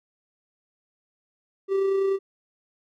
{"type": "tone with amplitude modulation", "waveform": "triangle", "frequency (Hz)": 389.5, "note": "G4", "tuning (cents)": -11, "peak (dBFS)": -17, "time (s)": [1.68, 2.19], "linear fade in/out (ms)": 50, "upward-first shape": "sine", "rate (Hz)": 30.2, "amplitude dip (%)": 30, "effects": []}